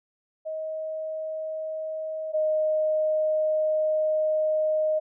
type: tone pair in turn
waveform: sine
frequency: 630 / 620.6 Hz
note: D#5 / D#5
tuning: +21 / -5 cents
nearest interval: unison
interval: 26 cents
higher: first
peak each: -29 / -21 dBFS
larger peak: second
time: 0.45-2.33 / 2.33-5 s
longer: second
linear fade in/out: 20 ms
effects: none